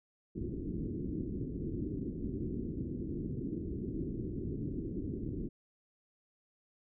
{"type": "low-pass noise", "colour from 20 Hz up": "white", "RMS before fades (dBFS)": -38, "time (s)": [0.35, 5.49], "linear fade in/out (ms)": 10, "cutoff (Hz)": 370, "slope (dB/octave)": 48, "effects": []}